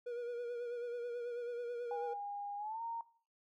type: tone with vibrato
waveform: triangle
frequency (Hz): 479.5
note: A#4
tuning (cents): +49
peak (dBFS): -37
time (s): 0.06-2.14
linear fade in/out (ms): 10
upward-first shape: sine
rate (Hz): 9.2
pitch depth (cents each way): 38
type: tone with pitch glide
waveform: sine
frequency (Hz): 813 to 923.2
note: G#5 to A#5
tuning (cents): -37 to -17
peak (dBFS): -39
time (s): 1.91-3.01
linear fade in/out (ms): 2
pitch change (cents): +220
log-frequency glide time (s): 2.57-2.82
effects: noise-tail reverb RT60 0.5 s tail -19 dB re dry